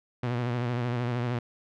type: tone with vibrato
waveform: sawtooth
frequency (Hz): 121.5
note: B2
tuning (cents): -28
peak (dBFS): -23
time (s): 0.23-1.39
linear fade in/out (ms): 5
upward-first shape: sine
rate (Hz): 13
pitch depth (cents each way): 55
effects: low-pass 3000 Hz 12 dB/octave